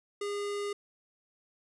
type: tone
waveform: square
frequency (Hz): 407.6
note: G#4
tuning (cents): -32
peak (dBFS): -33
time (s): 0.21-0.73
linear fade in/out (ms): 5
effects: resampled to 24000 Hz